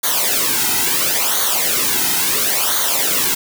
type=noise with flanger; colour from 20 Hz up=white; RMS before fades=-17 dBFS; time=0.03-3.35 s; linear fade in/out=10 ms; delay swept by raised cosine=0.38 to 1.78 ms; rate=0.73 Hz; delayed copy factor=-0.75; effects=none